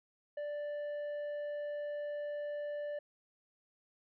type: tone with tanh clipping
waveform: sine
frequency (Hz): 587.3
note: D5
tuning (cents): 0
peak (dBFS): -38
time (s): 0.37-2.99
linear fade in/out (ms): 5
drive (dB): 6
effects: none